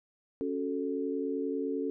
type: chord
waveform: sine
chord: F# minor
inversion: second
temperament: equal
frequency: 277.2 / 370 / 440 Hz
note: C#4 / F#4 / A4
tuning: 0 / 0 / 0 cents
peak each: -33 / -37 / -34 dBFS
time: 0.41-1.9 s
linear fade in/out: 0 ms
effects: none